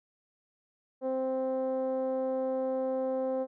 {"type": "tone with low-pass filter", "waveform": "10% pulse", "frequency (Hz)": 261.5, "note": "C4", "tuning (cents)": -1, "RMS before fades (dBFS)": -31, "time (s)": [1.01, 3.47], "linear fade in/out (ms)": 50, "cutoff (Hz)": 530, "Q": 2.8, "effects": []}